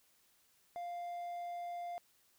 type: tone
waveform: triangle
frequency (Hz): 698.5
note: F5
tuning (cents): 0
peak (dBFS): -38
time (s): 0.76-1.98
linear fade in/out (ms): 0
effects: white hiss -71 dBFS RMS until 2.38 s